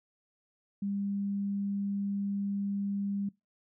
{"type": "tone", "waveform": "sine", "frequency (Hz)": 200, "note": "G3", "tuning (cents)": 35, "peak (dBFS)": -30, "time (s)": [0.82, 3.29], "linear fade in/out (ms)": 5, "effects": ["noise-tail reverb RT60 0.2 s tail -22 dB re dry"]}